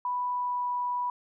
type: tone with pitch glide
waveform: sine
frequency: 987.8 to 982.1 Hz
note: B5 to B5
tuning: 0 to -10 cents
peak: -27 dBFS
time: 0.05-1.1 s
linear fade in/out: 2 ms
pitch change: -10 cents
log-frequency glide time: 0.28-0.69 s
effects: none